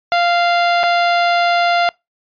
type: tone with dropouts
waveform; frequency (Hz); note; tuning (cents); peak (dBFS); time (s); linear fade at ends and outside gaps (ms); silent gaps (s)
sawtooth; 695; F5; -9; -8; 0.12-1.89; 0; 0.832-0.837
effects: noise-tail reverb RT60 0.2 s tail -26 dB re dry + resampled to 11025 Hz